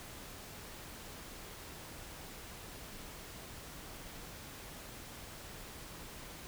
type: silence
effects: pink hiss -49 dBFS RMS until 6.47 s